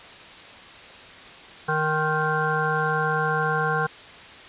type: harmonic tone with a mistuned harmonic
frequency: 155.56 Hz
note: D#3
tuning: in tune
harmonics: 1 / 3 / 5 / 7 / 9 / 10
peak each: -28 / -28 / -28 / -28 / -28 / -28 dBFS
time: 1.68-3.87 s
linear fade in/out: 10 ms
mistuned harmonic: 7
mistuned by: -38 cents
effects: white hiss -43 dBFS RMS until 4.48 s + resampled to 8000 Hz